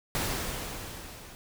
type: noise with level ramp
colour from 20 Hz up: pink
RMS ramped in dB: -29 to -48 dBFS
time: 0.15-1.35 s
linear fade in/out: 0 ms
effects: none